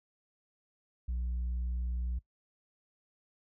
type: tone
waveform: sine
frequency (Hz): 60.7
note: B1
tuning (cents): -29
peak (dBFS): -29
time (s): 1.08-2.19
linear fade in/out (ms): 10
effects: noise-tail reverb RT60 0.1 s tail -20 dB re dry + tanh soft clip ceiling -30 dBFS